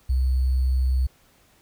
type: tone with sample-and-hold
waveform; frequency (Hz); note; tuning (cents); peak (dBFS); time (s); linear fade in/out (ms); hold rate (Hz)
sine; 64.6; C2; -21; -18; 0.09-1.07; 10; 4410
effects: pink hiss -59 dBFS RMS until 1.61 s